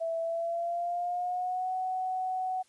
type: tone with pitch glide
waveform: sine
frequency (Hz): 660 to 745.1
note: E5 to F#5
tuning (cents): +2 to +12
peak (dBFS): -29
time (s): 0-2.63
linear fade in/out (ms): 20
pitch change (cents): +210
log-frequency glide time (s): 0.2-1.72
effects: white hiss -66 dBFS RMS until 2.68 s + resampled to 24000 Hz

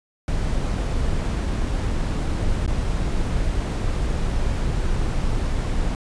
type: noise with dropouts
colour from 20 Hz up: brown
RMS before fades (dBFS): -22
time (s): 0.28-5.95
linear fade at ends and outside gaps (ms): 1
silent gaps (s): 2.663-2.677
effects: resampled to 22050 Hz

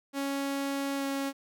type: tone with pitch glide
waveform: sawtooth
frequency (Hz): 277.2 to 275.1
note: C#4 to C#4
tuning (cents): 0 to -13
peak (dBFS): -26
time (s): 0.13-1.33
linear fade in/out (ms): 50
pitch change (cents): -13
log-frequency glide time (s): 0.96-1.04
effects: none

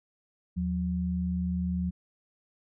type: tone pair together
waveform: sine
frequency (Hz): 79.81 / 179.8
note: D#2 / F#3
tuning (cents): +45 / -49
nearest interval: octave + major second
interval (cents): 1406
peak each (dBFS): -32 / -28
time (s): 0.56-1.91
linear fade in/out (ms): 20
effects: none

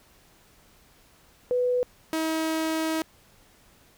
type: tone pair in turn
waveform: sine / sawtooth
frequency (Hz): 495.6 / 319.4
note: B4 / D#4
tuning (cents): +6 / +45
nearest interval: minor sixth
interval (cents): 761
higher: first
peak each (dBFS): -21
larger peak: neither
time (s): 1.51-1.83 / 2.13-3.02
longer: second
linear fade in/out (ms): 0
effects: pink hiss -58 dBFS RMS until 3.97 s

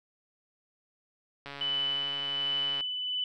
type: click train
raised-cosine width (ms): 0.3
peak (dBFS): -25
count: 191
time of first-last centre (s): 1.46-2.808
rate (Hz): 141
type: tone with tremolo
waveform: sine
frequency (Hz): 2994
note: F#7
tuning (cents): +20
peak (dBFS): -27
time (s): 1.61-3.24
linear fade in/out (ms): 2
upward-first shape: sine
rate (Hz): 1.3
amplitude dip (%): 40
effects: none

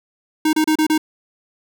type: tone bursts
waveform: square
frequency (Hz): 311.1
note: D#4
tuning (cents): 0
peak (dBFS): -14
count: 5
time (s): 0.45-0.979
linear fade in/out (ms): 5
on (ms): 81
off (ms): 31
effects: 9-bit

